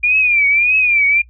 sine tone with vibrato, 2400 Hz, D7, 37 cents sharp, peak -10 dBFS, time 0.03-1.22 s, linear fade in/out 10 ms, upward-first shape triangle, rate 1.7 Hz, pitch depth 130 cents each way, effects noise-tail reverb RT60 0.1 s tail -22 dB re dry + added 60 Hz sine -41 dBFS peak until 1.29 s

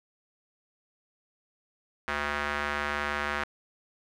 square tone with band-pass filter, 73.1 Hz, D2, 7 cents flat, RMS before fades -31 dBFS, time 2.08-3.44 s, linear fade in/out 0 ms, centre 1600 Hz, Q 1.8, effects none

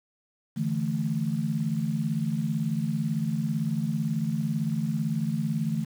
sine chord, D suspended second, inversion none, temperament equal, 146.83 / 164.81 / 220 Hz, D3 / E3 / A3, 0 / 0 / 0 cents, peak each -30 / -29 / -29 dBFS, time 0.56-5.85 s, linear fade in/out 20 ms, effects 8-bit

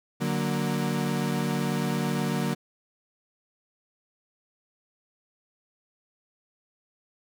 35% pulse chord, D augmented, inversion none, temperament equal, 146.83 / 185 / 233.1 Hz, D3 / F#3 / A#3, 0 / 0 / 0 cents, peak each -28 dBFS, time 0.2-2.55 s, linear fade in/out 20 ms, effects none

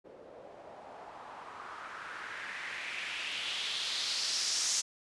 blue noise with low-pass filter sweep, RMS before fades -38 dBFS, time 0.04-4.82 s, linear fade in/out 20 ms, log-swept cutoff 470 to 6400 Hz, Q 2.8, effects resampled to 24000 Hz

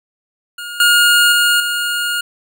25% pulse tone with level steps, 1425 Hz, F6, 34 cents sharp, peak -22 / -5 / -7 / -13 dBFS, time 0.58-2.21 s, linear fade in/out 5 ms, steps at 0.8 / 1.32 / 1.6 s, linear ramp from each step 2 ms, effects none

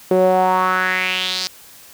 sawtooth tone with band-pass filter sweep, 185 Hz, F#3, in tune, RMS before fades -17 dBFS, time 0.11-1.47 s, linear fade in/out 0 ms, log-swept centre 440 to 5000 Hz, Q 3.9, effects white hiss -43 dBFS RMS until 1.93 s

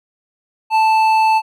sine tone with hard clipping, 880 Hz, A5, in tune, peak -12 dBFS, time 0.7-1.42 s, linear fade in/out 50 ms, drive 8 dB, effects none

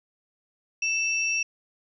sine tone pair together, 2656 / 5628 Hz, E7 / F8, +12 / +12 cents, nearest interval octave + minor second, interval 1300 cents, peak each -24 / -30 dBFS, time 0.82-1.43 s, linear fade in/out 5 ms, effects none

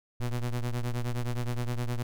square ring-modulated tone, 61.5 Hz, B1, 7 cents flat, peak -26 dBFS, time 0.2-2.03 s, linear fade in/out 5 ms, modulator 56.7 Hz, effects none

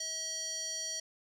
square tone with band-pass filter, 640 Hz, D#5, 49 cents sharp, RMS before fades -38 dBFS, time 0-1 s, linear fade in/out 5 ms, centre 5300 Hz, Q 8.5, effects none

